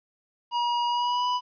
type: tone with pitch glide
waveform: square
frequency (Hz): 957 to 989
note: A#5 to B5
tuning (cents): +45 to +2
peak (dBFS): -24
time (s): 0.51-1.41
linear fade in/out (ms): 50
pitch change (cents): +57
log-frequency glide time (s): 0.87-1.27
effects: resampled to 11025 Hz + 11-bit

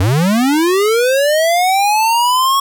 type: linear sweep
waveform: square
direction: up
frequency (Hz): 84.7 to 1108.7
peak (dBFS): -11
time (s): 0-2.6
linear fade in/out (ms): 5
effects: none

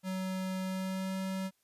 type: tone with pitch glide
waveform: square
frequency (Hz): 187.7 to 190.1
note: F#3 to F#3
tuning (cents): +25 to +47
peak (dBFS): -34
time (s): 0.03-1.51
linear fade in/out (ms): 50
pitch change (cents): +22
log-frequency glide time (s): 0.62-1.17
effects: white hiss -75 dBFS RMS until 1.63 s + resampled to 32000 Hz

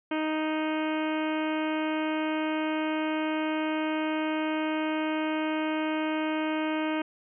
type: harmonic tone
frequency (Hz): 311.4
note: D#4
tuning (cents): +2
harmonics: 1 / 2 / 3 / 4 / 5 / 6 / 7 / 8 / 9 / 10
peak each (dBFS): -28 / -34 / -36 / -40 / -39 / -46 / -41 / -42 / -45 / -46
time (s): 0.11-7.02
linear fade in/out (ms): 5
effects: none

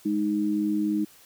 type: tone pair together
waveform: sine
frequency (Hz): 207.8 / 311.3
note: G#3 / D#4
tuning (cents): +1 / +1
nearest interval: perfect fifth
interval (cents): 700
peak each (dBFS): -27 / -24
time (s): 0.05-1.05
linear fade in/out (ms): 10
effects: white hiss -54 dBFS RMS until 1.25 s

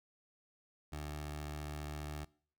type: tone with notch filter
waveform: 15% pulse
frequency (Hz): 74.8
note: D2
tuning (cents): +32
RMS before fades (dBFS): -43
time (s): 0.92-2.25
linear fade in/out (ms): 10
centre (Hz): 210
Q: 1.7
effects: noise-tail reverb RT60 0.5 s tail -23 dB re dry

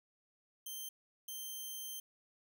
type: tone pair in turn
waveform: 5% pulse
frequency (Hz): 3136 / 3136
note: G7 / G7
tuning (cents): 0 / 0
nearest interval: unison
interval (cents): 0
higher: neither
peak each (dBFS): -34 / -34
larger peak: neither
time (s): 0.66-0.89 / 1.28-2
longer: second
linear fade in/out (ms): 5
effects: none

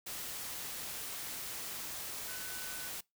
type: tone in noise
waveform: sine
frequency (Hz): 1500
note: F#6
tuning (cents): +23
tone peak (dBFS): -48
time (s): 2.28-2.89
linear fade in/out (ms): 10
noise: white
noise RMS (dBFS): -42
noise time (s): 0.06-3.01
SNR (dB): -9
effects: noise-tail reverb RT60 0.2 s tail -24 dB re dry

